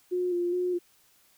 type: tone with vibrato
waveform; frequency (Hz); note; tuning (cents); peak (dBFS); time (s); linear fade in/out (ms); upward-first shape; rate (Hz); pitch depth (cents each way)
sine; 355.1; F4; +29; -25; 0.11-0.79; 20; square; 2.4; 25
effects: white hiss -63 dBFS RMS until 1.37 s